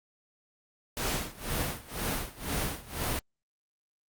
pink noise with tremolo, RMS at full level -30 dBFS, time 0.97-3.19 s, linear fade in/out 0 ms, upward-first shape sine, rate 2 Hz, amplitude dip 90%, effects Opus 48 kbps

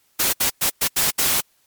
white noise bursts at uneven times, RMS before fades -19 dBFS, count 6, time 0.19-0.33 / 0.4-0.5 / 0.61-0.7 / 0.81-0.88 / 0.96-1.11 / 1.18-1.41 s, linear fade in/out 10 ms, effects white hiss -62 dBFS RMS until 1.66 s + MP3 96 kbps

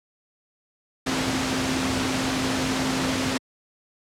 sine tone in noise, 261.6 Hz, C4, in tune, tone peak -26 dBFS, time 1.06-3.38 s, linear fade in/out 10 ms, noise pink, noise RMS -25 dBFS, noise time 1.06-3.38 s, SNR -4 dB, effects high-pass 100 Hz 12 dB/octave + low-pass 7000 Hz 12 dB/octave

